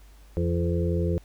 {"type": "harmonic tone with a mistuned harmonic", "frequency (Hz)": 85.7, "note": "F2", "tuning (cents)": -32, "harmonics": [1, 2, 4, 5, 6], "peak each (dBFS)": [-25, -28, -31, -32, -33], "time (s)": [0.37, 1.18], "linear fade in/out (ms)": 0, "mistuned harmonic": 5, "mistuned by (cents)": 22, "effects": ["added 50 Hz sine -48 dBFS peak until 1.24 s", "pink hiss -59 dBFS RMS until 1.24 s"]}